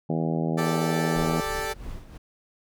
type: harmonic tone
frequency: 81.1 Hz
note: E2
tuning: 28 cents flat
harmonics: 2 / 3 / 4 / 5 / 6 / 7 / 8 / 9 / 10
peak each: -26 / -30 / -32 / -34 / -36 / -37 / -38 / -39 / -40 dBFS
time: 0.09-1.41 s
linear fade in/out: 10 ms
type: chord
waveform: 15% pulse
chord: G suspended second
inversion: none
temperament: equal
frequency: 392 / 440 / 587.3 Hz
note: G4 / A4 / D5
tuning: 0 / 0 / 0 cents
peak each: -27 / -24 / -27 dBFS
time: 0.57-1.74 s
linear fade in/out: 20 ms
type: noise with tremolo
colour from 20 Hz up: brown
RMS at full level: -35 dBFS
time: 1.15-2.18 s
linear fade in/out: 10 ms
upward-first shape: sine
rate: 3 Hz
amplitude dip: 65%
effects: none